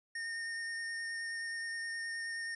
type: tone with vibrato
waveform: square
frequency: 1833 Hz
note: A#6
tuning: 30 cents flat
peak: -38 dBFS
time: 0.15-2.55 s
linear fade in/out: 5 ms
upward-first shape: triangle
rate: 9.5 Hz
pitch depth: 14 cents each way
effects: resampled to 24000 Hz